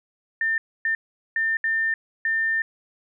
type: tone bursts at uneven times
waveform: sine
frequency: 1800 Hz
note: A6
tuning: 39 cents sharp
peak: -20 dBFS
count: 5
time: 0.41-0.58 / 0.85-0.95 / 1.36-1.57 / 1.64-1.94 / 2.25-2.62 s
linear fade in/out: 2 ms
effects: none